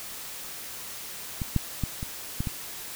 clicks, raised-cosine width 5 ms, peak -17 / -10 / -14 / -20 / -15 / -17 dBFS, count 6, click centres 1.418 / 1.563 / 1.837 / 2.029 / 2.405 / 2.472 s, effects white hiss -39 dBFS RMS until 2.95 s

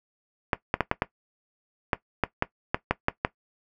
clicks, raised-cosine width 0.5 ms, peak -6 dBFS, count 12, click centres 0.532 / 0.741 / 0.807 / 0.914 / 1.021 / 1.932 / 2.237 / 2.424 / 2.745 / 2.91 / 3.084 / 3.249 s, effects noise-tail reverb RT60 0.1 s tail -17 dB re dry

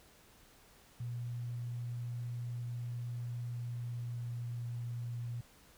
sine tone with pitch glide, 120.3 to 119.4 Hz, B2 to A#2, -45 to +42 cents, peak -37 dBFS, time 1-5.41 s, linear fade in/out 5 ms, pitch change -13 cents, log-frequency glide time 3.49-4.63 s, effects pink hiss -62 dBFS RMS until 5.77 s

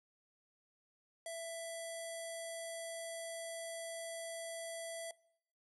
square tone with low-pass filter, 663 Hz, E5, 10 cents sharp, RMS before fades -44 dBFS, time 1.26-5.11 s, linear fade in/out 2 ms, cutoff 9400 Hz, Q 5.4, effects noise-tail reverb RT60 0.7 s tail -22 dB re dry

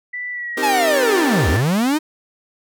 sine tone with pitch glide, 1975.5 to 1760 Hz, B6 to A6, 0 to 0 cents, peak -24 dBFS, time 0.13-1.61 s, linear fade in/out 10 ms, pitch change -200 cents, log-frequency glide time 0.31-1.02 s
sawtooth chord, C minor seventh, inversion none, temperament equal, 261.6 / 311.1 / 392 / 466.2 Hz, C4 / Eb4 / G4 / Bb4, 0 / 0 / 0 / 0 cents, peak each -23 / -23 / -21 / -22 dBFS, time 0.57-1.57 s, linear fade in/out 5 ms
45% pulse linear two-way sweep, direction down then up, 880 to 67.5 to 319.8 Hz, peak -15 dBFS, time 0.62-1.99 s, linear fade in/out 20 ms, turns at 1.49 s
effects none

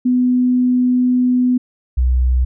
sine tone pair in turn, 249.9 / 62.86 Hz, B3 / B1, +21 / +31 cents, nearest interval 2 octaves, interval 2390 cents, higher first, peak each -11 dBFS, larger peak neither, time 0.05-1.58 / 1.97-2.45 s, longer first, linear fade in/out 10 ms, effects none

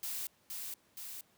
blue noise with echo, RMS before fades -39 dBFS, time 0.03-0.27 s, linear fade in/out 2 ms, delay 470 ms, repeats 2, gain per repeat -3 dB, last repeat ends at 1.21 s, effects pink hiss -69 dBFS RMS until 1.37 s + high-pass 100 Hz 12 dB/octave

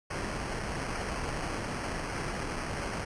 pink noise with sample-and-hold, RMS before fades -35 dBFS, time 0.1-3.05 s, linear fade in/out 10 ms, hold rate 3675 Hz, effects resampled to 22050 Hz

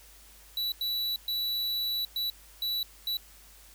square tone bursts at uneven times, 3941 Hz, B7, 4 cents flat, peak -29 dBFS, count 6, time 0.57-0.72 / 0.81-1.16 / 1.28-2.05 / 2.16-2.3 / 2.62-2.83 / 3.07-3.17 s, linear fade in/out 2 ms, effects added 50 Hz sine -56 dBFS peak until 3.74 s + white hiss -55 dBFS RMS until 3.74 s

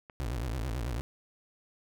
clicks, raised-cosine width 0.5 ms, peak -32 dBFS, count 3, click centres 0.098 / 0.689 / 0.881 s
30% pulse tone with vibrato, 60 Hz, B1, 49 cents flat, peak -29 dBFS, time 0.2-1.01 s, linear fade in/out 0 ms, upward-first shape sine, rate 9.1 Hz, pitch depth 240 cents each way
effects none

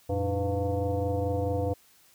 sine tone with frequency modulation, 293.7 Hz, D4, in tune, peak -25 dBFS, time 0.09-1.74 s, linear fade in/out 10 ms, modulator 204 Hz, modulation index 1.8, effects white hiss -60 dBFS RMS until 2.14 s

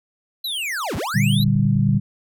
square linear two-way sweep, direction down then up, 4095 to 55 to 4095 Hz, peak -24 dBFS, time 0.44-1.44 s, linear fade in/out 5 ms, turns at 0.96 s
sine chord, G minor, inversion first, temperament equal, 116.54 / 146.83 / 196 Hz, Bb2 / D3 / G3, 0 / 0 / 0 cents, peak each -19 dBFS, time 1.14-2 s, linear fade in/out 20 ms
clicks, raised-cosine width 5 ms, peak -20 dBFS, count 10, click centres 1.397 / 1.45 / 1.483 / 1.558 / 1.595 / 1.652 / 1.757 / 1.792 / 1.891 / 1.947 s
effects none

